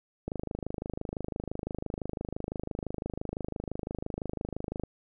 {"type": "click train", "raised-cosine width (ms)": 2, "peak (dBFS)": -20, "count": 119, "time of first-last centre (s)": [0.28, 4.836], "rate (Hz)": 25.9, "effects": []}